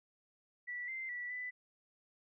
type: tone with pitch steps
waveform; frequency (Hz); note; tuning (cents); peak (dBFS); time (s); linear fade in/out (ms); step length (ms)
sine; 1958 / 2081 / 1955 / 1992; B6 / C7 / B6 / B6; -15 / -10 / -18 / +14; -39; 0.67-1.51; 20; 210
effects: none